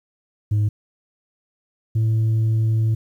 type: tone pair in turn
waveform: sine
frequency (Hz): 105 / 111.03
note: G#2 / A2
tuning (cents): +19 / +16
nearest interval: minor second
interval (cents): 97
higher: second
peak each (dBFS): -13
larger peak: neither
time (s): 0.51-0.69 / 1.95-2.95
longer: second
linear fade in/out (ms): 10
effects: tanh soft clip ceiling -15 dBFS + 9-bit